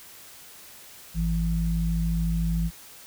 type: tone pair together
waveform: sine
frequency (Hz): 52.64 / 166.8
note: G#1 / E3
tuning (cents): +24 / +21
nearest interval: octave + minor sixth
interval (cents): 1997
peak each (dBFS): -25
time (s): 1.14-2.71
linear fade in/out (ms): 50
effects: white hiss -47 dBFS RMS until 3.06 s